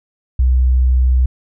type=tone; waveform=sine; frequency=63.3 Hz; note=B1; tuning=43 cents sharp; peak=-9 dBFS; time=0.39-1.26 s; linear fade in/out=5 ms; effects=none